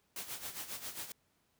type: noise with tremolo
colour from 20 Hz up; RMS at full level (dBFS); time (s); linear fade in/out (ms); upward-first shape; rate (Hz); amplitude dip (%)
white; -41; 0.16-1.12; 2; sine; 7.4; 70
effects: pink hiss -75 dBFS RMS until 1.59 s + high-pass 60 Hz 12 dB/octave